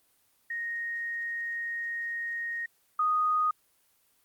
sine tone pair in turn, 1864.7 / 1241.5 Hz, A#6 / D#6, 0 / -4 cents, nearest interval perfect fifth, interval 704 cents, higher first, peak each -31 / -23 dBFS, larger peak second, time 0.5-2.66 / 2.99-3.51 s, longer first, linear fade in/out 5 ms, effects white hiss -68 dBFS RMS until 4.24 s + Opus 24 kbps

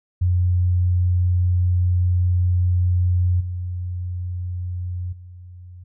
sine tone with level steps, 89.5 Hz, F2, 43 cents sharp, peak -15 / -24 / -37 dBFS, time 0.21-5.84 s, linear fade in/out 10 ms, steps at 3.4 / 5.12 s, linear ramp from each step 10 ms, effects none

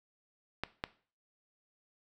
clicks, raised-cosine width 0.3 ms, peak -17 dBFS, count 2, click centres 0.636 / 0.839 s, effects noise-tail reverb RT60 0.4 s tail -17 dB re dry

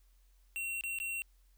square tone with dropouts, 2731 Hz, F7, 39 cents flat, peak -36 dBFS, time 0.56-1.22 s, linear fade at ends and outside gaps 0 ms, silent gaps 0.81-0.837 / 0.987-1.001 s, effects added 44 Hz sine -62 dBFS peak until 1.57 s + white hiss -75 dBFS RMS until 1.57 s

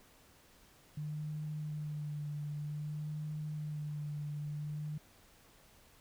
sine tone with vibrato, 150 Hz, D3, 37 cents sharp, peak -37 dBFS, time 0.97-4.98 s, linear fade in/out 5 ms, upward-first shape sine, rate 0.53 Hz, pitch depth 28 cents each way, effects pink hiss -63 dBFS RMS until 6 s

